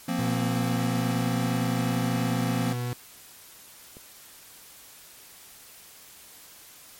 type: chord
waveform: square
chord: F suspended fourth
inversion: none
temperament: equal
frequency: 174.61 / 233.1 / 261.6 Hz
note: F3 / Bb3 / C4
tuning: 0 / 0 / 0 cents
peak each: -31 dBFS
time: 0.08-2.73 s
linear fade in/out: 5 ms
type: tone with pitch glide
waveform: 40% pulse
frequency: 120 to 122.24 Hz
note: B2 to B2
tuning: -49 to -17 cents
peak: -27 dBFS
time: 0.19-2.93 s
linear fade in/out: 0 ms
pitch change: +32 cents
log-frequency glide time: 0.66-1.29 s
type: click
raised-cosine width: 2 ms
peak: -32 dBFS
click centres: 3.969 s
effects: white hiss -49 dBFS RMS until 6.99 s + MP3 64 kbps